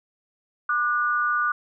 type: tone pair together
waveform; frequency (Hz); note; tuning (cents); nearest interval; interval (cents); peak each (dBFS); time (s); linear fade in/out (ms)
sine; 1194.7 / 1460; D6 / F#6; +29 / -24; minor third; 347; -23; 0.69-1.52; 5
effects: none